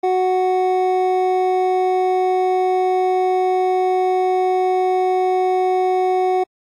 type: tone pair together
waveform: triangle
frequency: 370 / 740 Hz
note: F#4 / F#5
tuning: 0 / 0 cents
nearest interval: octave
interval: 1200 cents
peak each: -15 / -16 dBFS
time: 0.03-6.44 s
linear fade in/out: 10 ms
effects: AAC 64 kbps